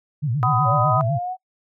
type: tone with vibrato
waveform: sine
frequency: 130.81 Hz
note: C3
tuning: in tune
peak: -19 dBFS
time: 0.22-1.19 s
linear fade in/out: 20 ms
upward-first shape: sine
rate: 8 Hz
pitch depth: 270 cents each way
type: harmonic tone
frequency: 250.4 Hz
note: B3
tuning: 24 cents sharp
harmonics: 3 / 4 / 5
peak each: -23 / -24 / -20 dBFS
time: 0.43-1.01 s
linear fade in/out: 0 ms
type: linear sweep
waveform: sine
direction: up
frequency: 554.4 to 751 Hz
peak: -24 dBFS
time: 0.64-1.37 s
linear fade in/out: 50 ms
effects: noise-tail reverb RT60 0.1 s tail -25 dB re dry